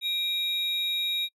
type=tone pair together; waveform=triangle; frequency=2384 / 3784 Hz; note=D7 / A#7; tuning=+25 / +25 cents; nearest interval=minor sixth; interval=800 cents; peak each=-34 / -25 dBFS; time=0.01-1.29 s; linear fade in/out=50 ms; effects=noise-tail reverb RT60 0.1 s tail -25 dB re dry